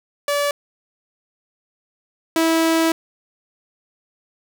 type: tone pair in turn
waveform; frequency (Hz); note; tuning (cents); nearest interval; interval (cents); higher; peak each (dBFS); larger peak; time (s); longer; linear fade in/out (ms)
sawtooth; 576 / 326.2; D5 / E4; -34 / -18; minor seventh; 984; first; -14 / -11; second; 0.28-0.51 / 2.36-2.92; second; 2
effects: none